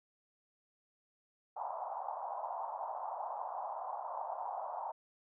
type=band-pass noise; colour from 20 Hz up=pink; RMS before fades=-41 dBFS; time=1.56-4.92 s; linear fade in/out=10 ms; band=680 to 1000 Hz; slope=48 dB/octave; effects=none